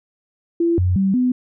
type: tone with pitch steps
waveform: sine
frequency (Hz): 338.2 / 90.8 / 193 / 251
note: E4 / F#2 / G3 / B3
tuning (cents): +44 / -32 / -27 / +28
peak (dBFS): -14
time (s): 0.6-1.32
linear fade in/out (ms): 5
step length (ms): 180
effects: none